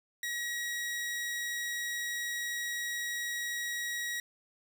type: tone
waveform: sawtooth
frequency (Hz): 1907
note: A#6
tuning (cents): +39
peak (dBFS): -30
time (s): 0.23-4.2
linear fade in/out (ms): 2
effects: none